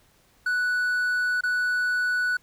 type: tone with dropouts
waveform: triangle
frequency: 1480 Hz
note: F#6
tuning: in tune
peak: -20 dBFS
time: 0.46-2.37 s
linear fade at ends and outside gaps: 5 ms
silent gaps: 1.409-1.435 s
effects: pink hiss -61 dBFS RMS until 2.42 s